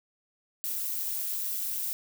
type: noise with amplitude modulation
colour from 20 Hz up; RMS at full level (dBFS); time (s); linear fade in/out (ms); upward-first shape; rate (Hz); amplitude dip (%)
violet; -29; 0.64-1.93; 0; sine; 195; 75
effects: none

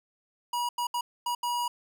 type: tone bursts at uneven times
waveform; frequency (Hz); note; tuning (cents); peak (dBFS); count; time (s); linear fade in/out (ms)
square; 964; B5; -42; -28; 5; 0.53-0.69 / 0.78-0.87 / 0.94-1.01 / 1.26-1.35 / 1.43-1.68; 5
effects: none

